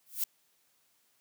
violet noise with exponential growth, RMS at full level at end -26 dBFS, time 0.06-0.24 s, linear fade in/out 5 ms, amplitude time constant 39 ms, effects white hiss -71 dBFS RMS until 1.2 s + high-pass 100 Hz 12 dB/octave

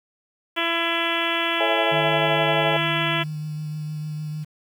harmonic tone, 335.4 Hz, E4, 30 cents sharp, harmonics 1 / 2 / 3 / 4 / 5 / 6 / 7 / 8 / 9 / 10, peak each -30 / -30 / -30 / -30 / -30 / -30 / -30 / -30 / -30 / -30 dBFS, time 0.56-3.24 s, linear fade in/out 20 ms
sine chord, A major seventh, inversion none, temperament equal, 440 / 554.4 / 659.3 / 830.6 Hz, A4 / C#5 / E5 / G#5, 0 / 0 / 0 / 0 cents, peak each -29 / -28 / -25 / -26 dBFS, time 1.6-2.77 s, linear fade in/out 5 ms
sine tone with vibrato, 152.7 Hz, D#3, 32 cents flat, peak -27 dBFS, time 1.91-4.45 s, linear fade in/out 20 ms, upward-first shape sine, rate 6.6 Hz, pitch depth 16 cents each way
effects 8-bit

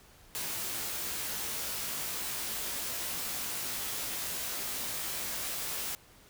white noise with comb filter, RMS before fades -36 dBFS, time 0.35-5.95 s, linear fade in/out 0 ms, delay 18 ms, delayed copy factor +1, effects pink hiss -58 dBFS RMS until 6.29 s

